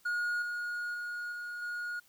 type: tone with level steps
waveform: triangle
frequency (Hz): 1439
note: F#6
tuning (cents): -49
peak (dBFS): -28 / -32 / -34 / -36 / -33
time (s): 0.05-2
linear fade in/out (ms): 10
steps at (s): 0.42 / 0.94 / 1.32 / 1.62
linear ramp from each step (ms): 2
effects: white hiss -65 dBFS RMS until 2.08 s